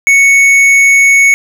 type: tone with tanh clipping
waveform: sine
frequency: 2217 Hz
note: C#7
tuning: in tune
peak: -5 dBFS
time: 0.07-1.34 s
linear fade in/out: 0 ms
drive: 10 dB
effects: none